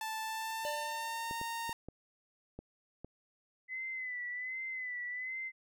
sawtooth tone with pitch glide, 880 to 922.2 Hz, A5 to A#5, 0 to -19 cents, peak -33 dBFS, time 0.01-1.73 s, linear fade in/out 2 ms, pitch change +81 cents, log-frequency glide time 0.22-1.4 s
square tone with exponential decay, 592 Hz, D5, 14 cents sharp, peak -36 dBFS, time 0.65-1.53 s, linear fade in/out 0 ms, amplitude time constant 190 ms
clicks, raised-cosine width 2 ms, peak -31 dBFS, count 6, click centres 1.311 / 1.414 / 1.694 / 1.886 / 2.59 / 3.046 s
sine tone with vibrato, 2014 Hz, B6, 33 cents sharp, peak -37 dBFS, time 3.68-5.52 s, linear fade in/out 50 ms, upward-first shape sine, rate 1.3 Hz, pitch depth 53 cents each way
effects none

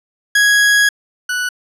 40% pulse tone pair in turn, 1661.2 / 1480 Hz, G#6 / F#6, 0 / 0 cents, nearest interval major second, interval 200 cents, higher first, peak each -8 / -16 dBFS, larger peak first, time 0.35-0.89 / 1.29-1.49 s, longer first, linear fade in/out 5 ms, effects low-pass 12000 Hz 12 dB/octave

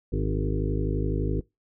harmonic tone with a mistuned harmonic, 51.91 Hz, G#1, in tune, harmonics 1 / 2 / 3 / 5 / 6 / 7 / 8 / 9, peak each -27 / -30 / -32 / -34 / -35 / -35 / -36 / -37 dBFS, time 0.12-1.41 s, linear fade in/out 10 ms, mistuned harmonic 7, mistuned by +36 cents, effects noise-tail reverb RT60 0.2 s tail -23 dB re dry

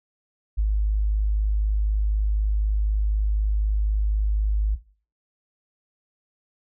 sine tone, 52 Hz, G#1, 3 cents sharp, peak -18 dBFS, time 0.57-4.76 s, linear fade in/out 20 ms, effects noise-tail reverb RT60 0.4 s tail -17 dB re dry

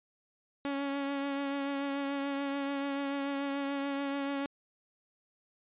sawtooth tone with vibrato, 279 Hz, C#4, 11 cents sharp, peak -28 dBFS, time 0.65-4.46 s, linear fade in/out 0 ms, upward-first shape triangle, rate 6.9 Hz, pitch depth 25 cents each way, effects resampled to 8000 Hz

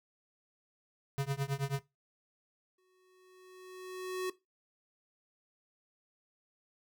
square tone with tremolo, 138.59 Hz, C#3, in tune, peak -29 dBFS, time 1.18-1.79 s, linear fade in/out 0 ms, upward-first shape triangle, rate 9.3 Hz, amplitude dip 100%
square tone with exponential growth, 370 Hz, F#4, in tune, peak -32 dBFS, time 2.78-4.3 s, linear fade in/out 5 ms, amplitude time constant 330 ms
effects noise-tail reverb RT60 0.2 s tail -17 dB re dry

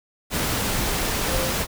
sine tone in noise, 523.3 Hz, C5, in tune, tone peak -28 dBFS, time 1.27-1.54 s, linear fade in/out 50 ms, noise pink, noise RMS -24 dBFS, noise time 0.3-1.67 s, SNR -7 dB, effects none

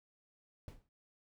brown noise with exponential decay, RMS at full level -44 dBFS, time 0.68-0.89 s, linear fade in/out 1 ms, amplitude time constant 45 ms, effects none

